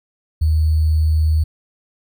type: tone with sample-and-hold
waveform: sine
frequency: 78.3 Hz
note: D#2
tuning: 11 cents sharp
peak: -12 dBFS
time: 0.41-1.44 s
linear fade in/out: 10 ms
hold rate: 4410 Hz
effects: none